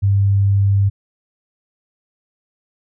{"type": "tone", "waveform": "sine", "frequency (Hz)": 99.3, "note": "G2", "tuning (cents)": 23, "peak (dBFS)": -11, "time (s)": [0.02, 0.9], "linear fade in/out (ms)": 20, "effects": []}